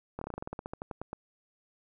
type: slowing click train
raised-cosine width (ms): 1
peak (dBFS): -23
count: 17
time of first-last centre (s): 0.19-1.131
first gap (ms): 24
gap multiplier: 1.11
effects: none